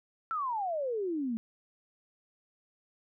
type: exponential sweep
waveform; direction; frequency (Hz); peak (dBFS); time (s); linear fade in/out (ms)
sine; down; 1363 to 217.7; -30; 0.31-1.37; 0
effects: none